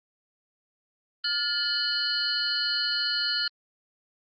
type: tone cluster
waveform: sine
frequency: 1420 / 1735 / 2989 / 4238 / 4639 Hz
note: F6 / A6 / F#7 / C8 / D8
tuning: +28 / -25 / +17 / +21 / -22 cents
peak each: -32 / -36 / -33 / -27 / -33 dBFS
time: 1.24-3.48 s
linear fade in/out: 5 ms
effects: Opus 24 kbps